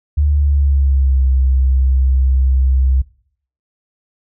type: tone with pitch glide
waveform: sine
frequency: 73.42 to 65.41 Hz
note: D2 to C2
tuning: 0 to 0 cents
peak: -10 dBFS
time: 0.17-3.02 s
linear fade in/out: 10 ms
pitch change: -200 cents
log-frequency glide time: 0.28-1.25 s
effects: noise-tail reverb RT60 0.6 s tail -21 dB re dry